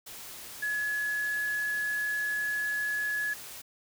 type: tone in noise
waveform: sine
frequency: 1695 Hz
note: G#6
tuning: 35 cents sharp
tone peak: -28 dBFS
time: 0.62-3.34 s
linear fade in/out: 10 ms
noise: white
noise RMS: -44 dBFS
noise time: 0.06-3.62 s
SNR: +13 dB
effects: none